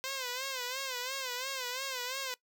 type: tone with vibrato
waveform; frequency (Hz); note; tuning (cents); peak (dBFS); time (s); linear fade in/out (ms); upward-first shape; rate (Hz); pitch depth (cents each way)
5% pulse; 516; C5; -24; -24; 0.04-2.34; 0; sine; 2.9; 96
effects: noise-tail reverb RT60 0.1 s tail -20 dB re dry